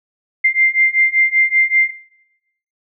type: beating tone pair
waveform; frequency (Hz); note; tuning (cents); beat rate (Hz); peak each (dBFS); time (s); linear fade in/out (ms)
sine; 2093 / 2098.2; C7 / C7; 0 / +4; 5.2; -14; 0.44-1.91; 10
effects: noise-tail reverb RT60 0.9 s tail -21 dB re dry

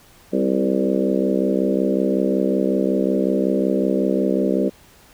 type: harmonic tone with a mistuned harmonic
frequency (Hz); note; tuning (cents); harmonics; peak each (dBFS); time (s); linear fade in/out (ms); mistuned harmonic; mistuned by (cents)
65.41; C2; 0; 3 / 4 / 5 / 6 / 7 / 8 / 9; -22 / -23 / -24 / -25 / -25 / -26 / -27; 0.32-4.7; 20; 5; +25
effects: pink hiss -50 dBFS RMS until 5.13 s

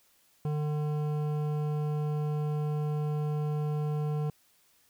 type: tone with hard clipping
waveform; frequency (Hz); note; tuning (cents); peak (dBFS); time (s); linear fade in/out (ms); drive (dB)
triangle; 150; D3; +37; -30; 0.45-4.3; 2; 16
effects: white hiss -66 dBFS RMS until 4.89 s

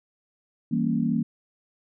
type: chord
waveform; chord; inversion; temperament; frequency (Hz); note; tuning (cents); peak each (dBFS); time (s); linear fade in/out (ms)
sine; E diminished seventh; none; equal; 164.81 / 196 / 233.1 / 277.2; E3 / G3 / Bb3 / Db4; 0 / 0 / 0 / 0; -28 / -29 / -24 / -30; 0.71-1.23; 10
effects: none

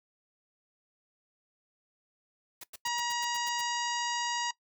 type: noise bursts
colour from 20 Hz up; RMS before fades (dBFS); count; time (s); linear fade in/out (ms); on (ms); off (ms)
white; -44; 9; 2.61-3.614; 5; 28; 94
type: harmonic tone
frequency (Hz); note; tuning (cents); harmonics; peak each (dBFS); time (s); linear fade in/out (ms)
954; A#5; +40; 1 / 2 / 3 / 4 / 5 / 6 / 7 / 8; -32 / -38 / -39 / -44 / -40 / -44 / -41 / -47; 2.85-4.51; 5
effects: noise-tail reverb RT60 0.1 s tail -20 dB re dry

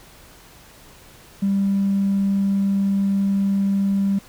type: tone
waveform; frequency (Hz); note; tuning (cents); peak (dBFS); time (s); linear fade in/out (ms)
triangle; 197.2; G3; +11; -13; 1.42-4.19; 10
effects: tanh soft clip ceiling -14 dBFS + pink hiss -47 dBFS RMS until 4.28 s

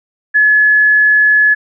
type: tone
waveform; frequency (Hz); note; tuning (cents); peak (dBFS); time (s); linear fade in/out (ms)
sine; 1706; G#6; +46; -6; 0.34-1.55; 20
effects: none

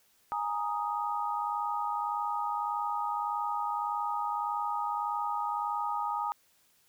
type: chord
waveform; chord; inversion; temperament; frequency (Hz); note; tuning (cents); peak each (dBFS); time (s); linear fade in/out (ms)
sine; Ab suspended second; none; equal; 830.6 / 932.3 / 1244.5; Ab5 / Bb5 / Eb6; 0 / 0 / 0; -34; 0.32-6.32; 0
effects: white hiss -67 dBFS RMS until 6.88 s

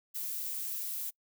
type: noise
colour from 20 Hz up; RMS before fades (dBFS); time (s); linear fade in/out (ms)
violet; -37; 0.14-1.11; 20
effects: noise-tail reverb RT60 0.1 s tail -25 dB re dry

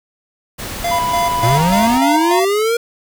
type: noise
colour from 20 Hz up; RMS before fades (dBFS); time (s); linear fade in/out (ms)
pink; -26; 0.58-1.99; 20
type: tone with tremolo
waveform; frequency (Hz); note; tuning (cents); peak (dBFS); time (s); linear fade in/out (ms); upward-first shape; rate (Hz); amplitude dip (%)
square; 690; F5; -21; -17; 0.84-2.45; 5; square; 3.4; 70
type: tone with pitch glide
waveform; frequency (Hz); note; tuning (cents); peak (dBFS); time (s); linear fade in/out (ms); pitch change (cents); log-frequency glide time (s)
triangle; 987.8 to 932.9; B5 to A#5; 0 to +1; -14; 0.91-2.4; 10; -99; 1.54-1.62
type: linear sweep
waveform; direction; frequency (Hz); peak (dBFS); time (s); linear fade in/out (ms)
square; up; 110 to 475.4; -14; 1.43-2.77; 5
effects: none

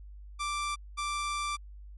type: tone pair in turn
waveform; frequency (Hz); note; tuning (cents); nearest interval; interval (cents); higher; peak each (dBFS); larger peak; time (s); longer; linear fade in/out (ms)
sawtooth; 1174.7 / 1174.7; D6 / D6; 0 / 0; unison; 0; neither; -27; neither; 0.39-0.76 / 0.97-1.57; second; 20
effects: added 50 Hz sine -44 dBFS peak until 1.97 s + MP3 48 kbps

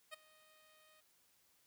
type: tone with ADSR envelope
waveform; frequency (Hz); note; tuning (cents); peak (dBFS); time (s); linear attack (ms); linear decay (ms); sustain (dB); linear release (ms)
10% pulse; 622.3; D#5; 0; -36; 0.11-1.01; 26; 12; -22; 11
effects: white hiss -73 dBFS RMS until 1.66 s

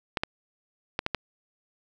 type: clicks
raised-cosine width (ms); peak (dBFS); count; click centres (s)
0.3; -10; 5; 0.172 / 0.235 / 0.991 / 1.064 / 1.147
effects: none

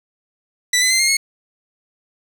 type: tone with pitch steps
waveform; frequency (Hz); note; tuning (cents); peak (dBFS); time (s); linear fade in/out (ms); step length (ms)
15% pulse; 1975.5 / 2024 / 2074 / 2125 / 2177; B6 / B6 / C7 / C7 / C#7; 0 / +42 / -16 / +26 / -32; -7; 0.73-1.17; 5; 88
effects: 7-bit

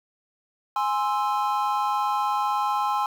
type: chord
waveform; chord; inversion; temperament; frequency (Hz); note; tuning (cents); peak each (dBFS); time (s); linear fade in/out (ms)
triangle; Ab augmented; none; equal; 830.6 / 1046.5 / 1318.5; Ab5 / C6 / E6; 0 / 0 / 0; -23 / -24 / -28; 0.76-3.06; 2
effects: 8-bit

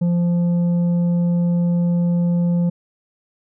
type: tone with tanh clipping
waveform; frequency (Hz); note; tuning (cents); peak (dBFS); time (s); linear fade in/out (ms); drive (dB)
triangle; 173.5; F3; -11; -16; 0.01-2.7; 10; 10
effects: none

